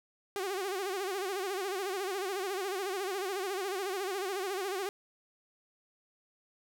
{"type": "tone with vibrato", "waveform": "sawtooth", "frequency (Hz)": 384.5, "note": "G4", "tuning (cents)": -33, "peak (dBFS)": -29, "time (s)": [0.36, 4.89], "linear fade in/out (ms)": 0, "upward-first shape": "sine", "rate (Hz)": 14, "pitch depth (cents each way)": 110, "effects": []}